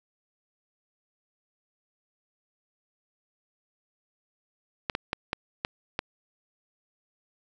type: clicks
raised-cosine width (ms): 0.3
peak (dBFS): -11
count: 6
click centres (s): 4.898 / 4.951 / 5.131 / 5.331 / 5.649 / 5.991
effects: none